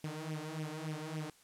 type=tone with flanger; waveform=sawtooth; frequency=155.56 Hz; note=D#3; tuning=in tune; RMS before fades=-41 dBFS; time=0.04-1.3 s; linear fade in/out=2 ms; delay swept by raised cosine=0.34 to 4.44 ms; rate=3.5 Hz; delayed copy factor=+0.8; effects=white hiss -64 dBFS RMS until 1.43 s + low-pass 11000 Hz 12 dB/octave